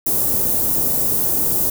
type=band-stop noise; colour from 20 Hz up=white; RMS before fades=-18 dBFS; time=0.06-1.7 s; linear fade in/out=5 ms; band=500 to 13000 Hz; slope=12 dB/octave; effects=none